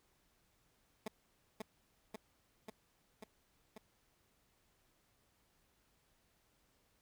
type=tone with echo; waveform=15% pulse; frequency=216.8 Hz; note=A3; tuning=25 cents flat; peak=-33 dBFS; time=1.06-1.08 s; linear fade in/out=5 ms; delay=540 ms; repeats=5; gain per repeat=-2 dB; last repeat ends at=3.78 s; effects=pink hiss -75 dBFS RMS until 7.01 s